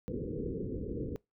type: low-pass noise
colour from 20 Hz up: white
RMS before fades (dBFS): -37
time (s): 0.08-1.16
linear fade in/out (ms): 0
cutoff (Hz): 490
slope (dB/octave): 96
effects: noise-tail reverb RT60 0.2 s tail -23 dB re dry